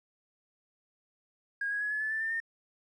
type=tone with pitch steps; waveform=triangle; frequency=1632 / 1657.7 / 1683.7 / 1710.2 / 1737.1 / 1764.4 / 1792.1 / 1820.3 Hz; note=G#6 / G#6 / G#6 / A6 / A6 / A6 / A6 / A#6; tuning=-31 / -4 / +23 / -50 / -23 / +4 / +31 / -42 cents; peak=-26 dBFS; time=1.61-2.402 s; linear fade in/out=5 ms; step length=99 ms; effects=tanh soft clip ceiling -28 dBFS + resampled to 24000 Hz